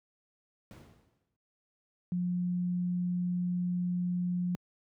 brown noise with exponential decay, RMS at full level -41 dBFS, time 0.71-1.36 s, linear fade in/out 0 ms, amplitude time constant 140 ms
sine tone, 178.1 Hz, F3, 34 cents sharp, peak -28 dBFS, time 2.12-4.55 s, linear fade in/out 0 ms
effects high-pass 100 Hz 12 dB/octave

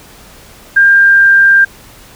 sine tone with pitch glide, 1600 to 1590.8 Hz, G6 to G6, +35 to +25 cents, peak -3 dBFS, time 0.76-1.65 s, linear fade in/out 10 ms, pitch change -10 cents, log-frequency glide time 0.87-1.29 s, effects pink hiss -38 dBFS RMS until 2.15 s

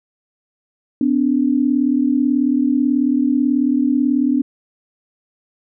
sine tone pair together, 251.7 / 290 Hz, B3 / D4, +33 / -22 cents, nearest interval major second, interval 245 cents, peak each -16 dBFS, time 1.01-4.42 s, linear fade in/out 2 ms, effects none

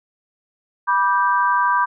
sine chord, G major, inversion first, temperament just, 980 / 1176 / 1568 Hz, B5 / D6 / G6, -14 / +2 / 0 cents, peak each -17 / -20 / -21 dBFS, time 0.87-1.86 s, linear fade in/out 20 ms, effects none

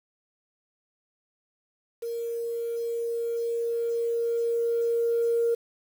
sine tone with level ramp, 466.2 Hz, A#4, in tune, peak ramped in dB -29 to -20 dBFS, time 2.02-5.55 s, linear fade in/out 10 ms, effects tanh soft clip ceiling -16 dBFS + 8-bit

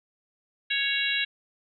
harmonic tone, 554.4 Hz, C#5, in tune, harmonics 3 / 4 / 5 / 6 / 7, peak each -30 / -31 / -29 / -33 / -30 dBFS, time 0.7-1.25 s, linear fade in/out 10 ms, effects none

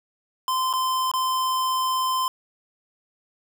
square tone with dropouts, 1034 Hz, C6, 21 cents flat, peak -22 dBFS, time 0.48-2.28 s, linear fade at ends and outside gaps 1 ms, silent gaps 0.729-0.736 / 1.115-1.137 s, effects none

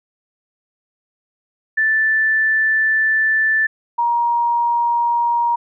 sine tone pair in turn, 1760 / 945.1 Hz, A6 / A#5, 0 / +24 cents, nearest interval major seventh, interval 1076 cents, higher first, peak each -13 / -14 dBFS, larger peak first, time 1.77-3.67 / 3.98-5.56 s, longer first, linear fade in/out 10 ms, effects none

